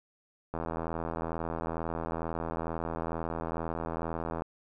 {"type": "click train", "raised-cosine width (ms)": 1, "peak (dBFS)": -20, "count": 320, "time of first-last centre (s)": [0.54, 4.421], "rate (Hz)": 82.2, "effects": []}